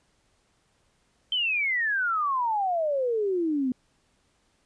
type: exponential sweep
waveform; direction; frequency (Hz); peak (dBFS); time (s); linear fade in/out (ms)
sine; down; 3136 to 246.9; -23; 1.32-3.72; 2
effects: pink hiss -68 dBFS RMS until 4.65 s + resampled to 22050 Hz